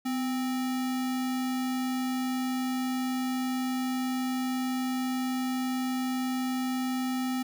sine tone with sample-and-hold, 254.1 Hz, B3, 49 cents sharp, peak -27 dBFS, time 0.05-7.43 s, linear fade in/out 10 ms, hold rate 1050 Hz, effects none

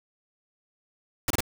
pink noise bursts, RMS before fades -25 dBFS, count 3, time 1.28-1.406 s, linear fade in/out 2 ms, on 24 ms, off 27 ms, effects none

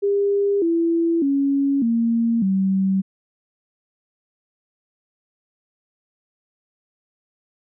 sine tone with pitch steps, 402 / 334.2 / 277.8 / 230.9 / 191.92 Hz, G4 / E4 / C#4 / A#3 / G3, +44 / +24 / +4 / -16 / -36 cents, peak -16 dBFS, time 0.02-3.02 s, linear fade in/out 20 ms, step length 600 ms, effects none

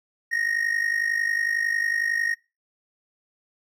triangle tone with amplitude modulation, 1864.7 Hz, A#6, in tune, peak -17 dBFS, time 0.31-2.35 s, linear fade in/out 20 ms, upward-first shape sine, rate 51 Hz, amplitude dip 75%, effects noise-tail reverb RT60 0.3 s tail -26 dB re dry

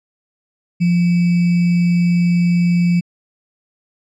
sine tone with sample-and-hold, 174.5 Hz, F3, 1 cent flat, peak -11 dBFS, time 0.8-3.01 s, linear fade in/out 20 ms, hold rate 2450 Hz, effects low-pass 5000 Hz 12 dB/octave

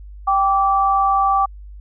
sine tone pair together, 784 / 1161.5 Hz, G5 / D6, 0 / -20 cents, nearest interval perfect fifth, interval 680 cents, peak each -16 dBFS, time 0.27-1.46 s, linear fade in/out 10 ms, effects added 50 Hz sine -34 dBFS peak until 1.8 s

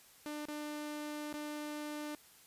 sawtooth tone with dropouts, 298.6 Hz, D4, 29 cents sharp, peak -36 dBFS, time 0.26-2.15 s, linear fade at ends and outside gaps 0 ms, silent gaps 0.454-0.484 / 1.327-1.34 s, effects white hiss -61 dBFS RMS until 2.46 s + resampled to 32000 Hz

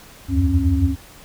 sine tone cluster, 73.7 / 84.3 / 91.5 / 271.7 Hz, D2 / E2 / F#2 / C#4, +7 / +39 / -19 / -35 cents, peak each -20 dBFS, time 0.28-0.96 s, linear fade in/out 50 ms, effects pink hiss -44 dBFS RMS until 1.24 s

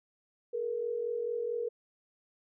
sine tone pair together, 430.4 / 474.9 Hz, A4 / A#4, -38 / +32 cents, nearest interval major second, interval 170 cents, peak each -37 / -32 dBFS, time 0.53-1.69 s, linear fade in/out 10 ms, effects none

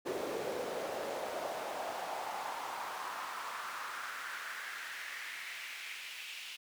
brown noise with high-pass filter sweep, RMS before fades -41 dBFS, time 0.05-6.57 s, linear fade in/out 20 ms, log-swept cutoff 420 to 2800 Hz, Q 2.9, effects none

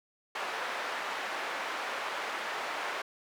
white band-pass noise, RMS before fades -36 dBFS, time 0.35-3.02 s, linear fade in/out 5 ms, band 560 to 1700 Hz, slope 12 dB/octave, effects none

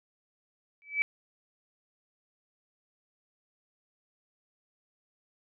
sine tone with exponential growth, 2300 Hz, D7, 37 cents flat, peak -20 dBFS, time 0.82-1.02 s, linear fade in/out 0 ms, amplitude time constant 43 ms, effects none

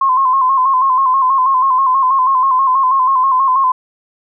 sine tone with vibrato, 1051 Hz, C6, 7 cents sharp, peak -9 dBFS, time 0.01-3.72 s, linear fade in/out 5 ms, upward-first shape square, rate 6.2 Hz, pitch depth 50 cents each way, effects none

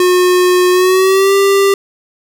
square tone with pitch glide, 361.9 to 394.7 Hz, F#4 to G4, -38 to +12 cents, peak -8 dBFS, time 0-1.74 s, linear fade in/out 2 ms, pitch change +150 cents, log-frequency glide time 0.71-1.34 s, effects none

